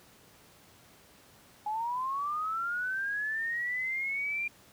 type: linear sweep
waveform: sine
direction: up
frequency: 830.6 to 2397 Hz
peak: -30 dBFS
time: 1.66-4.48 s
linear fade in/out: 5 ms
effects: pink hiss -58 dBFS RMS until 4.72 s + high-pass 80 Hz 12 dB/octave